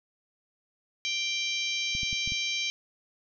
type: harmonic tone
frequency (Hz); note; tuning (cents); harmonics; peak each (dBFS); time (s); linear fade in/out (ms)
785; G5; +2; 3 / 4 / 5 / 6 / 7 / 8; -32 / -33 / -35 / -41 / -39 / -39; 1.05-2.7; 0
type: clicks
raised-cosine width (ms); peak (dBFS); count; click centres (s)
5; -27; 5; 1.951 / 2.032 / 2.129 / 2.276 / 2.321
effects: none